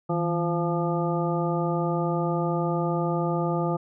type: harmonic tone with a mistuned harmonic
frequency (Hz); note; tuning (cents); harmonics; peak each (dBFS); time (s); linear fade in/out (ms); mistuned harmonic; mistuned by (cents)
172.9; F3; -17; 1 / 2 / 3 / 4 / 5 / 7; -26 / -29 / -31 / -32 / -33 / -34; 0.09-3.77; 10; 1; -110
effects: none